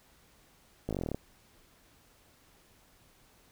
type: slowing click train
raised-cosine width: 2 ms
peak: -20 dBFS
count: 12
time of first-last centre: 0.89-1.146 s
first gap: 18 ms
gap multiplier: 1.05
effects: pink hiss -63 dBFS RMS until 3.51 s